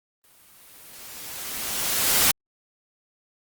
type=noise with exponential growth; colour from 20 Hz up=white; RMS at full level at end=-17 dBFS; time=0.24-2.31 s; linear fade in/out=0 ms; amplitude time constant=450 ms; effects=Opus 32 kbps